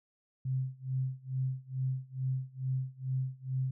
sine tone with tremolo, 130.81 Hz, C3, in tune, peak -28 dBFS, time 0.45-3.71 s, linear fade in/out 5 ms, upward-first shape sine, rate 2.3 Hz, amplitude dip 95%, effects none

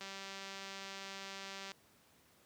click train, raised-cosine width 0.2 ms, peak -29 dBFS, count 334, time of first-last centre 0.01-1.718 s, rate 195 Hz, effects pink hiss -67 dBFS RMS until 2.45 s + high-pass 100 Hz 12 dB/octave

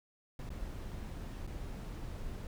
brown noise with dropouts, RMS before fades -42 dBFS, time 0.39-2.47 s, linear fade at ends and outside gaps 2 ms, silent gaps 0.492-0.503 / 1.468-1.474 s, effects none

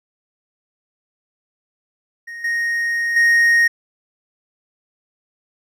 triangle tone with level steps, 1864.7 Hz, A#6, in tune, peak -28 / -16 / -9 dBFS, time 2.27-3.68 s, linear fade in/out 10 ms, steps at 2.44 / 3.16 s, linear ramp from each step 5 ms, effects none

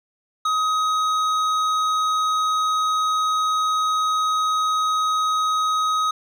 triangle tone with hard clipping, 1262 Hz, D#6, 24 cents sharp, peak -20 dBFS, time 0.45-6.11 s, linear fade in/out 5 ms, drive 13 dB, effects none

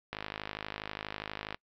click train, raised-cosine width 0.3 ms, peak -20 dBFS, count 75, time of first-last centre 0.13-1.545 s, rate 52.3 Hz, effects noise-tail reverb RT60 0.1 s tail -25 dB re dry + low-pass 5000 Hz 12 dB/octave

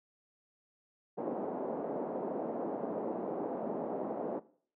white band-pass noise, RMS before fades -37 dBFS, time 1.17-4.4 s, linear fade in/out 20 ms, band 210 to 680 Hz, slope 24 dB/octave, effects noise-tail reverb RT60 0.5 s tail -19 dB re dry

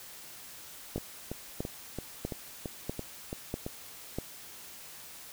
two click trains, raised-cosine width 2 ms, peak -22 / -19 dBFS, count 9 / 6, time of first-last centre 0.98-3.665 / 0.96-4.186 s, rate 2.98 / 1.55 Hz, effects white hiss -48 dBFS RMS until 5.32 s

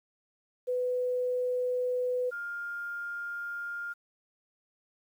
sine tone pair in turn, 498.9 / 1406.2 Hz, B4 / F6, +17 / +11 cents, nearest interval octave + tritone, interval 1794 cents, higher second, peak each -27 / -34 dBFS, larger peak first, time 0.67-2.31 / 2.31-3.94 s, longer first, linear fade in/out 20 ms, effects 10-bit

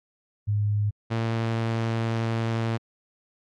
sine / sawtooth tone pair in turn, 103.83 / 113.9 Hz, G#2 / A#2, 0 / -40 cents, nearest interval major second, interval 160 cents, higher second, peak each -21 / -20 dBFS, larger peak second, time 0.47-0.91 / 1.1-2.78 s, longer second, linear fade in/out 20 ms, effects low-pass 4000 Hz 12 dB/octave + AAC 64 kbps

